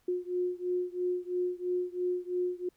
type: beating tone pair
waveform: sine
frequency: 358.4 / 361.4 Hz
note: F4 / F#4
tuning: +45 / -41 cents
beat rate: 3 Hz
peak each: -32 / -33 dBFS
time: 0.08-2.69 s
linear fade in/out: 5 ms
effects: pink hiss -71 dBFS RMS until 2.76 s